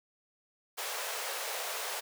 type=high-pass noise; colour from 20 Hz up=pink; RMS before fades=-37 dBFS; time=0.77-2.01 s; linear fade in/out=20 ms; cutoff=450 Hz; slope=48 dB/octave; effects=none